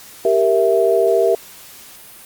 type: chord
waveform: sine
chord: E diminished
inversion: first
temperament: equal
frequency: 392 / 466.2 / 659.3 Hz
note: G4 / Bb4 / E5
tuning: 0 / 0 / 0 cents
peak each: -16 dBFS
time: 0.25-1.35 s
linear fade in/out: 2 ms
effects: white hiss -40 dBFS RMS until 2.25 s + Opus 48 kbps